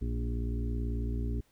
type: harmonic tone with a mistuned harmonic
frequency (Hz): 58.27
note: A#1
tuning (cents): 0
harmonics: 1 / 2 / 4 / 5 / 6 / 7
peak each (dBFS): -31 / -37 / -40 / -43 / -50 / -46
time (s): 0.01-1.41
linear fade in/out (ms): 10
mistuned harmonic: 4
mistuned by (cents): -19
effects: pink hiss -69 dBFS RMS until 1.51 s